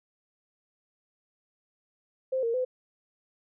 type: tone with pitch steps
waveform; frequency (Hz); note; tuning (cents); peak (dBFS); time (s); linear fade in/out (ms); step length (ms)
sine; 522 / 462.2 / 508; C5 / A#4 / B4; -4 / -15 / +49; -25; 2.32-2.65; 10; 110
effects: none